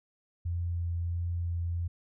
sine tone with vibrato, 85.9 Hz, F2, 28 cents flat, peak -29 dBFS, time 0.45-1.88 s, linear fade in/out 10 ms, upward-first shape triangle, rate 1.5 Hz, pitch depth 12 cents each way, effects none

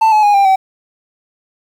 triangle tone with pitch steps, 886 / 854.3 / 823.8 / 794.4 / 766 Hz, A5 / G#5 / G#5 / G5 / G5, +12 / +49 / -14 / +23 / -40 cents, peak -5 dBFS, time 0.01-0.56 s, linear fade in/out 10 ms, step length 110 ms, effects 7-bit

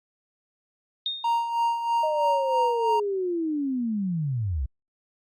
sine tone with exponential decay, 3682 Hz, A#7, 22 cents flat, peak -23 dBFS, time 1.06-1.49 s, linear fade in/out 1 ms, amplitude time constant 92 ms
triangle tone with tremolo, 932.3 Hz, A#5, in tune, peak -18 dBFS, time 1.24-3 s, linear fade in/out 5 ms, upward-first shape sine, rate 3.1 Hz, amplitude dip 60%
sine linear sweep, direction down, 628 to 58.27 Hz, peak -24 dBFS, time 2.03-4.66 s, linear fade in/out 5 ms
effects Opus 48 kbps

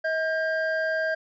triangle tone pair together, 638.2 / 1599 Hz, D#5 / G6, +44 / +34 cents, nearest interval octave + major third, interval 1590 cents, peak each -24 / -25 dBFS, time 0.04-1.15 s, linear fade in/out 10 ms, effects resampled to 16000 Hz

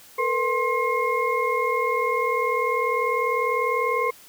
sine tone cluster, 450.5 / 490.6 / 1058 / 2147 Hz, A4 / B4 / C6 / C7, +41 / -12 / +19 / +44 cents, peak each -27 / -26 / -24 / -28 dBFS, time 0.18-4.11 s, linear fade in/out 10 ms, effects white hiss -49 dBFS RMS until 4.28 s

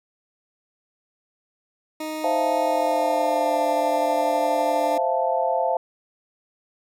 20% pulse tone with pitch glide, 311.1 to 297.4 Hz, D#4 to D4, 0 to +22 cents, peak -23 dBFS, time 2-4.98 s, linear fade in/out 5 ms, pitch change -78 cents, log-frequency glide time 2.61-3.59 s
sine chord, F major seventh, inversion second, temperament equal, 523.3 / 659.3 / 698.5 / 880 Hz, C5 / E5 / F5 / A5, 0 / 0 / 0 / 0 cents, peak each -25 dBFS, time 2.24-5.77 s, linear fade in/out 2 ms
effects none

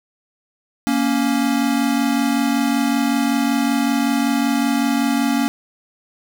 square tone pair together, 233.7 / 279 Hz, A#3 / C#4, +5 / +11 cents, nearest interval minor third, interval 306 cents, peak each -20 / -19 dBFS, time 0.87-5.48 s, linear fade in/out 0 ms, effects none

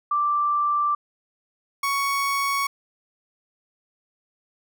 sine / 30% pulse tone pair in turn, 1174.7 / 1113.6 Hz, D6 / C#6, 0 / +8 cents, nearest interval minor second, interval 92 cents, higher first, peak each -19 dBFS, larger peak neither, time 0.11-0.95 / 1.83-2.67 s, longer neither, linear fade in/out 5 ms, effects none

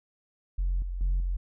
sine tone with level steps, 44.52 Hz, F1, 34 cents sharp, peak -23 / -30 / -21 / -25 dBFS, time 0.58-1.37 s, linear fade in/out 10 ms, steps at 0.82 / 1.01 / 1.2 s, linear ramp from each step 2 ms, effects tanh soft clip ceiling -21 dBFS

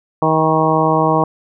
harmonic tone with a mistuned harmonic, 158.5 Hz, D#3, 32 cents sharp, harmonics 1 / 2 / 3 / 4 / 5 / 6 / 7, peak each -19 / -19 / -19 / -19 / -19 / -19 / -19 dBFS, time 0.22-1.24 s, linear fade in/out 2 ms, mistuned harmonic 7, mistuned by -20 cents, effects none

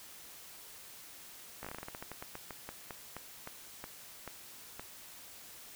slowing click train, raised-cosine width 0.5 ms, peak -27 dBFS, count 22, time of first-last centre 1.63-4.796 s, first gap 16 ms, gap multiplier 1.19, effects white hiss -52 dBFS RMS until 5.75 s

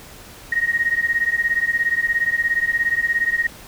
sine beating tone pair, 1864.7 / 1881.7 Hz, A#6 / A#6, 0 / +16 cents, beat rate 17 Hz, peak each -20 dBFS, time 0.52-3.47 s, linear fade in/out 5 ms, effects pink hiss -41 dBFS RMS until 3.67 s

